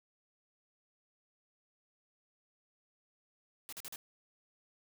white noise bursts, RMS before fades -45 dBFS, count 4, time 3.69-3.959 s, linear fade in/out 0 ms, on 35 ms, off 43 ms, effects none

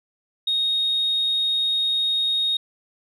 sine tone, 3729 Hz, A#7, in tune, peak -18 dBFS, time 0.47-2.57 s, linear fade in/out 5 ms, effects tanh soft clip ceiling -15 dBFS

